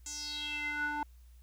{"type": "tone with band-pass filter sweep", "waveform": "square", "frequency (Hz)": 295.8, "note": "D4", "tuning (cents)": 13, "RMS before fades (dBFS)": -37, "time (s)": [0.06, 1.03], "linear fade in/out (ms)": 2, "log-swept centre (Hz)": [7100, 1000], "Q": 5.6, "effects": ["added 60 Hz sine -53 dBFS peak until 1.42 s", "white hiss -71 dBFS RMS until 1.42 s"]}